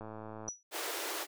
click train, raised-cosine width 1 ms, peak -31 dBFS, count 53, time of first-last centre 0.01-0.487 s, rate 109 Hz
sine tone with exponential decay, 5880 Hz, F#8, 12 cents flat, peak -32 dBFS, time 0.48-0.63 s, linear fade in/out 1 ms, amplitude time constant 31 ms
pink high-pass noise, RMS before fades -38 dBFS, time 0.71-1.27 s, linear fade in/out 50 ms, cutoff 310 Hz, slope 96 dB/octave
effects none

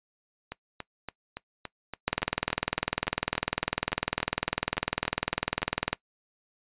two click trains, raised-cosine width 0.3 ms, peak -9 / -19 dBFS, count 78 / 19, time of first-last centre 2.08-5.93 / 0.52-5.619 s, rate 20 / 3.53 Hz, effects noise-tail reverb RT60 0.1 s tail -22 dB re dry + resampled to 8000 Hz

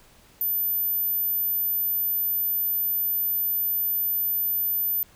sine tone, 13910 Hz, A9, 21 cents flat, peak -20 dBFS, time 0.41-5.03 s, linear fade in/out 0 ms, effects tanh soft clip ceiling -21 dBFS + pink hiss -55 dBFS RMS until 5.15 s

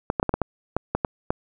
clicks, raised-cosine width 1 ms, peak -7 dBFS, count 10, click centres 0.101 / 0.198 / 0.229 / 0.293 / 0.34 / 0.417 / 0.766 / 0.95 / 1.048 / 1.305 s, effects none

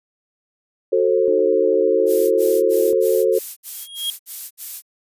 sine chord, F# diminished, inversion none, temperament just, 370 / 444 / 532.8 Hz, F#4 / A4 / C5, 0 / +16 / +31 cents, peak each -19 / -17 / -19 dBFS, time 0.92-3.39 s, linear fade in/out 10 ms
sine tone with pitch glide, 310 to 332.2 Hz, D#4 to E4, -6 to +13 cents, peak -25 dBFS, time 1.28-2.93 s, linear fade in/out 0 ms, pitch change +119 cents, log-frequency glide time 1.84-2.44 s
violet noise bursts, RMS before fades -28 dBFS, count 9, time 2.06-4.822 s, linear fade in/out 50 ms, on 250 ms, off 64 ms
square tone with exponential growth, 3272 Hz, G#7, 26 cents flat, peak -19 dBFS, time 3.66-4.1 s, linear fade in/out 1 ms, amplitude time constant 94 ms
effects resampled to 32000 Hz

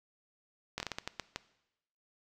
slowing click train, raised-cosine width 0.2 ms, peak -18 dBFS, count 9, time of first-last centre 0.78-1.36 s, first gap 21 ms, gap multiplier 1.34, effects noise-tail reverb RT60 0.9 s tail -18 dB re dry

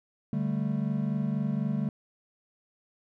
triangle chord, D suspended fourth, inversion none, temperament equal, 146.83 / 196 / 220 Hz, D3 / G3 / A3, 0 / 0 / 0 cents, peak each -29 dBFS, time 0.33-1.89 s, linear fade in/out 2 ms, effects none

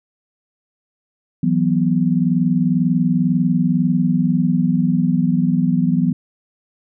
sine chord, E suspended second, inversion none, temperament equal, 164.81 / 185 / 246.9 Hz, E3 / F#3 / B3, 0 / 0 / 0 cents, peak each -18 dBFS, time 1.43-6.13 s, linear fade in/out 5 ms, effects none

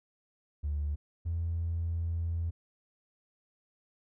triangle tone pair in turn, 73.5 / 83.7 Hz, D2 / E2, +2 / +27 cents, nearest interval major second, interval 225 cents, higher second, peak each -26 / -26 dBFS, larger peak neither, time 0.63-0.96 / 1.25-2.51 s, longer second, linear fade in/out 20 ms, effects tanh soft clip ceiling -27 dBFS

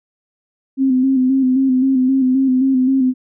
sine tone with vibrato, 261.6 Hz, C4, in tune, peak -11 dBFS, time 0.77-3.14 s, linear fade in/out 50 ms, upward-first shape square, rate 3.8 Hz, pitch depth 39 cents each way, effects none

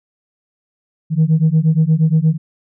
sine beating tone pair, 154.6 / 163.1 Hz, D#3 / E3, -11 / -18 cents, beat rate 8.5 Hz, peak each -12 dBFS, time 1.1-2.38 s, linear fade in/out 50 ms, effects tanh soft clip ceiling -6 dBFS

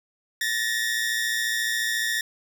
sawtooth tone pair together, 1760 / 1874.2 Hz, A6 / A#6, 0 / +9 cents, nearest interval minor second, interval 109 cents, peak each -23 dBFS, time 0.41-2.21 s, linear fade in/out 2 ms, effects none

